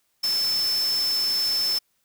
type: tone in noise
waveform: sine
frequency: 5280 Hz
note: E8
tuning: 2 cents sharp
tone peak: -21 dBFS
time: 0.23-1.79 s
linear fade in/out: 10 ms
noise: white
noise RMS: -34 dBFS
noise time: 0.23-1.79 s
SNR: +10 dB
effects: white hiss -70 dBFS RMS until 2.04 s